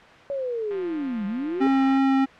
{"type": "linear two-way sweep", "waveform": "sine", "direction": "down then up", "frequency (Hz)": [568, 191.7, 414.5], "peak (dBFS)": -25, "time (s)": [0.3, 1.67], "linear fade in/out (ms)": 0, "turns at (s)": 1.26}
{"type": "click train", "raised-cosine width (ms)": 0.3, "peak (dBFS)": -25, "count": 223, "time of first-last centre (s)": [0.71, 1.979], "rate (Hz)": 175}
{"type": "tone with vibrato", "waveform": "square", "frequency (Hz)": 269.3, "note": "C#4", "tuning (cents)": -50, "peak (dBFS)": -18, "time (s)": [1.6, 2.26], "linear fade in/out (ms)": 20, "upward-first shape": "triangle", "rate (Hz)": 3.1, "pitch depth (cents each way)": 8}
{"effects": ["white hiss -46 dBFS RMS until 2.39 s", "low-pass 2000 Hz 12 dB/octave"]}